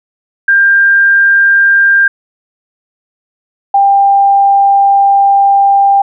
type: tone pair in turn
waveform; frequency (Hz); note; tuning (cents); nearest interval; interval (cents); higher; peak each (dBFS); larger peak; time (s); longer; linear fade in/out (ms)
sine; 1595 / 794.5; G6 / G5; +30 / +23; octave; 1207; first; -4; neither; 0.48-2.08 / 3.74-6.02; second; 5
effects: none